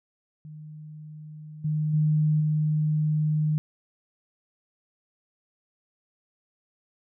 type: tone with level steps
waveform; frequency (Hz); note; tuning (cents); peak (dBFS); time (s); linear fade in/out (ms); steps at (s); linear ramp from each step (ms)
sine; 153.1; D#3; -28; -39 / -23 / -19 / -21; 0.45-3.58; 0; 1.64 / 1.93 / 2.4; 10
effects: none